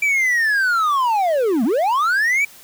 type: linear two-way sweep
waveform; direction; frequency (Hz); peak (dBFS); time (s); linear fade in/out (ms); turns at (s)
triangle; down then up; 2349 to 206.2 to 2349; -13; 0.02-2.45; 5; 1.64
effects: white hiss -44 dBFS RMS until 2.63 s